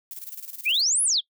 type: noise with tremolo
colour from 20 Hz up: violet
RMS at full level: -36 dBFS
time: 0.11-0.81 s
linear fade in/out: 0 ms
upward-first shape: square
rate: 19 Hz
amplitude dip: 70%
type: exponential two-way sweep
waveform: sine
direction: up then down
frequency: 2257 to 11000 to 3097 Hz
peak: -19 dBFS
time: 0.65-1.21 s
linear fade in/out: 20 ms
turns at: 1.03 s
effects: noise-tail reverb RT60 0.1 s tail -23 dB re dry